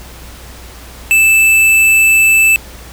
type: tone with hard clipping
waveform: sine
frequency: 2637 Hz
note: E7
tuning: in tune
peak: -7 dBFS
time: 1.11-2.56 s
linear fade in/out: 0 ms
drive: 13 dB
effects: added 60 Hz sine -33 dBFS peak until 2.92 s + pink hiss -35 dBFS RMS until 2.92 s